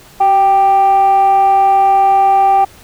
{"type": "tone with frequency modulation", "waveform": "sine", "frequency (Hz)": 784, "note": "G5", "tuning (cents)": 0, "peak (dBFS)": -5, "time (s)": [0.2, 2.65], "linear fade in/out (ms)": 10, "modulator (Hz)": 403, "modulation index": 0.31, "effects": ["tanh soft clip ceiling -4 dBFS", "pink hiss -41 dBFS RMS until 2.83 s"]}